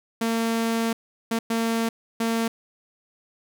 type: tone bursts at uneven times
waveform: sawtooth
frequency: 227.9 Hz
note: A#3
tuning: 39 cents flat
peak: -18 dBFS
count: 4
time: 0.21-0.93 / 1.31-1.39 / 1.5-1.89 / 2.2-2.48 s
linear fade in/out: 5 ms
effects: none